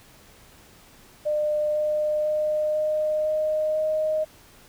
sine tone with pitch steps, 602 / 605.8 / 609.7 / 613.6 / 617.5 / 621.4 Hz, D5 / D#5 / D#5 / D#5 / D#5 / D#5, +43 / -46 / -35 / -24 / -13 / -2 cents, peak -21 dBFS, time 1.25-4.25 s, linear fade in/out 20 ms, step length 500 ms, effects pink hiss -52 dBFS RMS until 4.68 s

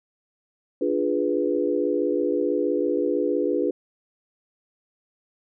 sine chord, D diminished seventh, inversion none, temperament equal, 293.7 / 349.2 / 415.3 / 493.9 Hz, D4 / F4 / Ab4 / Cb5, 0 / 0 / 0 / 0 cents, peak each -26 dBFS, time 0.81-3.71 s, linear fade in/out 5 ms, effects none

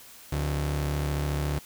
45% pulse ring-modulated tone, 108.5 Hz, A2, 24 cents flat, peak -23 dBFS, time 0.32-1.59 s, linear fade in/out 5 ms, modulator 36.8 Hz, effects white hiss -49 dBFS RMS until 1.65 s

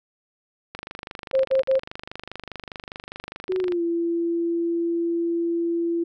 click train, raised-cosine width 0.3 ms, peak -18 dBFS, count 75, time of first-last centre 0.75-3.722 s, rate 24.9 Hz
sine tone bursts, 531 Hz, C5, 25 cents sharp, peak -16 dBFS, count 3, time 1.33-1.796 s, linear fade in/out 20 ms, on 120 ms, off 53 ms
sine tone with pitch glide, 371 to 338.2 Hz, F#4 to E4, +5 to +44 cents, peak -21 dBFS, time 3.49-6.04 s, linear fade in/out 10 ms, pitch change -161 cents, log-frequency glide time 3.6-3.82 s
effects none

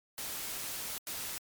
white noise bursts at uneven times, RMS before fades -39 dBFS, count 2, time 0.18-0.98 / 1.07-1.38 s, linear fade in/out 0 ms, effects MP3 96 kbps

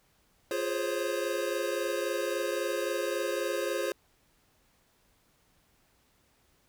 square chord, Db major seventh, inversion first, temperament equal with one note detuned, 349.2 / 415.3 / 523.3 / 547 Hz, F4 / Ab4 / C5 / Db5, 0 / 0 / 0 / -23 cents, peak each -36 / -36 / -35 / -36 dBFS, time 0.51-3.92 s, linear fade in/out 2 ms, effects pink hiss -68 dBFS RMS until 6.68 s

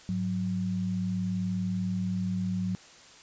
sine tone pair together, 103.04 / 183.6 Hz, G#2 / F#3, -13 / -13 cents, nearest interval minor seventh, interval 1000 cents, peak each -34 / -28 dBFS, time 0.09-2.75 s, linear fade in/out 0 ms, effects white hiss -52 dBFS RMS until 3.22 s + resampled to 16000 Hz

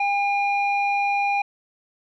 square tone with low-pass filter, 806 Hz, G5, 48 cents sharp, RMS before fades -22 dBFS, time 0-1.42 s, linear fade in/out 5 ms, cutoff 2100 Hz, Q 3.6, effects none

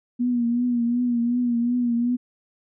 sine tone with vibrato, 240.5 Hz, B3, 46 cents flat, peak -19 dBFS, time 0.19-2.17 s, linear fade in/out 20 ms, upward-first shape triangle, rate 2.7 Hz, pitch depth 57 cents each way, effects none

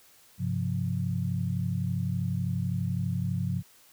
sine tone cluster, 99.9 / 131.9 / 175.5 Hz, G2 / C3 / F3, +33 / +14 / +9 cents, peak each -31 dBFS, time 0.38-3.63 s, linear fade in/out 50 ms, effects white hiss -58 dBFS RMS until 3.92 s

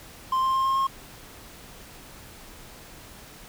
triangle tone with pitch steps, 1046.5 / 1053.8 / 1061.1 / 1068.5 / 1075.9 Hz, C6 / C6 / C6 / C6 / C6, 0 / +12 / +24 / +36 / +48 cents, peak -19 dBFS, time 0.32-0.87 s, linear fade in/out 5 ms, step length 110 ms, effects pink hiss -46 dBFS RMS until 3.48 s

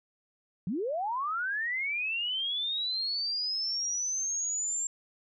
sine linear sweep, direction up, 155.56 to 7430 Hz, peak -29 dBFS, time 0.67-4.87 s, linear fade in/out 2 ms, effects none

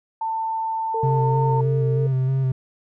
sine tone with pitch glide, 893 to 906.5 Hz, A5 to A#5, +25 to -49 cents, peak -22 dBFS, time 0.21-1.61 s, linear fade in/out 5 ms, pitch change +26 cents, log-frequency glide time 1.21-1.3 s
sine tone, 450.7 Hz, A4, 42 cents sharp, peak -24 dBFS, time 0.94-2.07 s, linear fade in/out 5 ms
triangle tone with vibrato, 131.9 Hz, C3, 14 cents sharp, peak -16 dBFS, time 1.03-2.52 s, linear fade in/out 5 ms, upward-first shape square, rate 3.2 Hz, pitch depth 22 cents each way
effects none

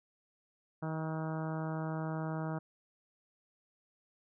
harmonic tone, 158.8 Hz, D#3, 36 cents sharp, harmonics 1 / 2 / 3 / 4 / 5 / 6 / 7 / 8 / 9 / 10, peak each -36 / -42 / -47 / -44 / -47 / -48 / -52 / -50 / -51 / -57 dBFS, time 0.82-2.59 s, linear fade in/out 10 ms, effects none

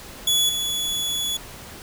sawtooth tone with level steps, 3400 Hz, G#7, 40 cents sharp, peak -14 / -20 dBFS, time 0.27-1.37 s, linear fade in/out 5 ms, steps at 0.49 s, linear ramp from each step 2 ms, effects pink hiss -40 dBFS RMS until 1.82 s

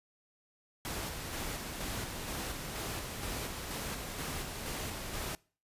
pink noise with tremolo, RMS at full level -38 dBFS, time 0.85-5.35 s, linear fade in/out 0 ms, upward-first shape square, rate 2.1 Hz, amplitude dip 30%, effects noise-tail reverb RT60 0.4 s tail -24 dB re dry + resampled to 32000 Hz

